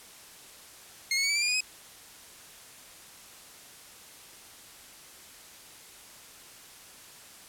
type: tone with pitch steps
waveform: 20% pulse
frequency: 2143 / 2194 / 2247 / 2301 / 2356 / 2412 / 2470 / 2529 Hz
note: C7 / C#7 / C#7 / D7 / D7 / D7 / D#7 / D#7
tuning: +41 / -18 / +23 / -36 / +5 / +46 / -13 / +28 cents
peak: -20 dBFS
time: 1.11-1.606 s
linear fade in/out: 2 ms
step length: 62 ms
effects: white hiss -50 dBFS RMS until 7.48 s + low-pass 12000 Hz 12 dB/octave